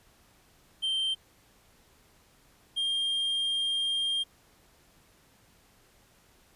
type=tone pair in turn; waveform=triangle; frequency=3136 / 3207 Hz; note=G7 / G7; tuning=0 / +39 cents; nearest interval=unison; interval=39 cents; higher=second; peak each=-25 dBFS; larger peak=neither; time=0.82-1.15 / 2.76-4.24 s; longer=second; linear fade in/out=20 ms; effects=pink hiss -62 dBFS RMS until 6.55 s + resampled to 32000 Hz